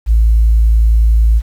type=tone; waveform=sine; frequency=55.4 Hz; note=A1; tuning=13 cents sharp; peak=-5 dBFS; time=0.06-1.42 s; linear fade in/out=50 ms; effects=tanh soft clip ceiling -2 dBFS + 7-bit